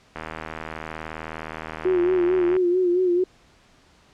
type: click train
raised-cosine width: 0.5 ms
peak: -17 dBFS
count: 192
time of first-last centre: 0.16-2.566 s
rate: 79.4 Hz
type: tone with vibrato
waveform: sine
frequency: 360 Hz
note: F#4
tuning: 47 cents flat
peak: -17 dBFS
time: 1.85-3.24 s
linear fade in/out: 5 ms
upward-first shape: sine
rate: 4.5 Hz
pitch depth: 59 cents each way
effects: pink hiss -56 dBFS RMS until 4.13 s + low-pass 6000 Hz 12 dB/octave